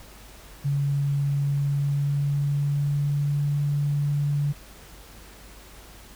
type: tone with pitch glide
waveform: sine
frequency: 141.3 to 144.44 Hz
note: C#3 to D3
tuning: +34 to -28 cents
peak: -21 dBFS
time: 0.64-4.53 s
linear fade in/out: 20 ms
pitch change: +38 cents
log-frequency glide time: 1.43-3.56 s
effects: added 50 Hz sine -48 dBFS peak until 6.15 s + pink hiss -48 dBFS RMS until 6.15 s